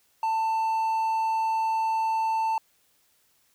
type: tone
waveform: triangle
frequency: 890 Hz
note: A5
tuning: 20 cents sharp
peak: -21 dBFS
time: 0.23-2.58 s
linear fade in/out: 2 ms
effects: white hiss -66 dBFS RMS until 3.54 s